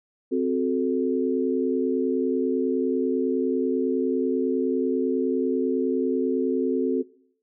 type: chord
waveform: sine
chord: F# diminished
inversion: second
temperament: equal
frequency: 261.6 / 370 / 440 Hz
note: C4 / F#4 / A4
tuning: 0 / 0 / 0 cents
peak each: -24 / -25 / -26 dBFS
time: 0.31-7.03 s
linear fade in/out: 20 ms
effects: noise-tail reverb RT60 0.6 s tail -20 dB re dry